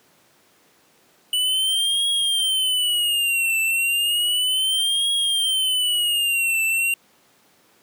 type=tone with vibrato; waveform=square; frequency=2960 Hz; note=F#7; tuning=in tune; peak=-19 dBFS; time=1.33-6.94 s; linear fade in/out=2 ms; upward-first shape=triangle; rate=0.33 Hz; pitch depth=190 cents each way; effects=pink hiss -57 dBFS RMS until 7.82 s + high-pass 200 Hz 12 dB/octave